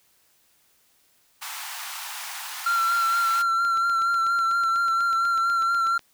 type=high-pass noise; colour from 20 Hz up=pink; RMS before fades=-35 dBFS; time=1.41-3.43 s; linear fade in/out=20 ms; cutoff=800 Hz; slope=48 dB/octave
type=tone with vibrato; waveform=triangle; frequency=1365 Hz; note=F6; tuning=40 cents flat; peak=-18 dBFS; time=2.66-5.98 s; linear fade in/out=5 ms; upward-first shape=sine; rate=4.3 Hz; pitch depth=27 cents each way
type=click train; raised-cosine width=0.2 ms; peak=-23 dBFS; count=20; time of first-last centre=3.65-5.993 s; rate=8.11 Hz
effects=white hiss -63 dBFS RMS until 6.13 s